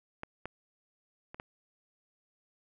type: clicks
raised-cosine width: 0.5 ms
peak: -23 / -23 / -29 / -25 dBFS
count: 4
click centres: 0.234 / 0.456 / 1.345 / 1.399 s
effects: none